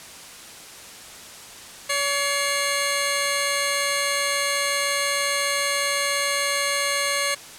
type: tone pair together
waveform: 10% pulse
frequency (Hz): 565.8 / 2136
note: C#5 / C7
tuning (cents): +35 / +35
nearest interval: octave + major seventh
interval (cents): 2300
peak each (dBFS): -15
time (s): 1.89-7.35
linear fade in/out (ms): 10
effects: white hiss -41 dBFS RMS until 7.58 s + low-pass 10000 Hz 12 dB/octave